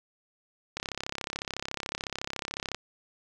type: click train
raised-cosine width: 0.2 ms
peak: -15 dBFS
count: 68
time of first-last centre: 0.77-2.746 s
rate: 33.9 Hz
effects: none